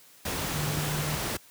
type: tone in noise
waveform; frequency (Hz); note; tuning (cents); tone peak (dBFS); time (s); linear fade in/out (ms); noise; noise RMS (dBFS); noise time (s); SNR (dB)
sine; 150; D3; +37; -30; 0.54-1.15; 5; pink; -31; 0.25-1.37; -2
effects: white hiss -55 dBFS RMS until 1.5 s + high-pass 60 Hz 12 dB/octave